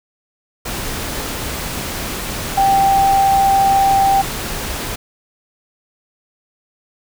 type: tone in noise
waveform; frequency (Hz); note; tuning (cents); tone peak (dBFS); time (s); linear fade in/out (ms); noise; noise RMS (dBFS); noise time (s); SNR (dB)
sine; 784; G5; 0; -10; 2.57-4.22; 10; pink; -24; 0.65-4.96; +11
effects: none